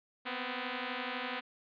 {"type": "beating tone pair", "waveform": "5% pulse", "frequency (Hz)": [245.3, 257.3], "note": ["B3", "C4"], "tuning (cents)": [-12, -29], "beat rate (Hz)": 12, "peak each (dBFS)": -27, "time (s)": [0.25, 1.41], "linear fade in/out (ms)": 20, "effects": ["resampled to 11025 Hz"]}